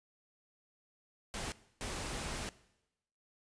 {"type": "noise bursts at uneven times", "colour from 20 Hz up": "pink", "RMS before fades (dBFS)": -40, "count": 2, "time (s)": [[1.34, 1.52], [1.81, 2.49]], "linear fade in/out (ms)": 0, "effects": ["noise-tail reverb RT60 0.9 s tail -19 dB re dry", "resampled to 22050 Hz"]}